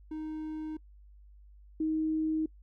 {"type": "tone pair in turn", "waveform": ["triangle", "sine"], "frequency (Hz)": [311.1, 314.5], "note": ["D#4", "D#4"], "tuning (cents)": [0, 19], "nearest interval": "unison", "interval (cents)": 19, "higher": "second", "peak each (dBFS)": [-33, -27], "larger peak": "second", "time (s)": [[0.11, 0.77], [1.8, 2.46]], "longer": "neither", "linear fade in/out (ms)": 5, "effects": ["noise-tail reverb RT60 0.1 s tail -25 dB re dry", "added 50 Hz sine -52 dBFS peak until 2.62 s"]}